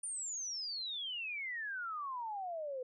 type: exponential sweep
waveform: sine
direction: down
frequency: 9397 to 495.7 Hz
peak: -38 dBFS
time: 0.03-2.83 s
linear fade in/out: 5 ms
effects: none